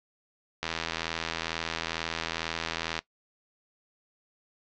click train, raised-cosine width 0.2 ms, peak -12 dBFS, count 195, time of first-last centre 0.63-2.99 s, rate 82.2 Hz, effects noise-tail reverb RT60 0.1 s tail -19 dB re dry + low-pass 5000 Hz 12 dB/octave

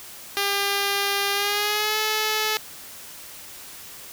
5% pulse tone with pitch glide, 400.4 to 431.6 Hz, G4 to A4, +37 to -33 cents, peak -10 dBFS, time 0.37-2.57 s, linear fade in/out 0 ms, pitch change +130 cents, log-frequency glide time 1.32-1.98 s, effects white hiss -41 dBFS RMS until 4.12 s

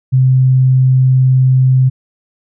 sine tone, 129.9 Hz, C3, 12 cents flat, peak -6 dBFS, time 0.12-1.9 s, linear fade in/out 20 ms, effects none

